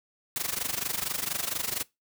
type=noise with amplitude modulation; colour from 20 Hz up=white; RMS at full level=-28 dBFS; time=0.36-1.83 s; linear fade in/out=0 ms; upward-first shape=sine; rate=24.3 Hz; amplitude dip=85%; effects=noise-tail reverb RT60 0.2 s tail -22 dB re dry